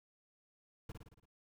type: noise with echo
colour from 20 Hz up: brown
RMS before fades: -45 dBFS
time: 0.89-0.92 s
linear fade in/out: 5 ms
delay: 56 ms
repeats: 6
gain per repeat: -4 dB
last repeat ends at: 1.256 s
effects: none